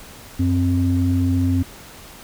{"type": "tone pair together", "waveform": "sine", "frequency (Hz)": [92.5, 263.3], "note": ["F#2", "C4"], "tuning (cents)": [0, 11], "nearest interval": "octave + tritone", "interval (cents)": 1811, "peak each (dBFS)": [-17, -18], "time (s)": [0.39, 1.63], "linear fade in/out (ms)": 10, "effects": ["tanh soft clip ceiling -8 dBFS", "pink hiss -41 dBFS RMS until 2.23 s"]}